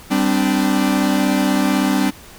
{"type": "chord", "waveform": "45% pulse", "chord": "G suspended fourth", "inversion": "none", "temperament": "equal with one note detuned", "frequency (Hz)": [196, 257.7, 293.7], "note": ["G3", "C4", "D4"], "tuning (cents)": [0, -26, 0], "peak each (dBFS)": -19, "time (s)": [0.1, 2.11], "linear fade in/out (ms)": 20, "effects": ["pink hiss -41 dBFS RMS until 2.38 s"]}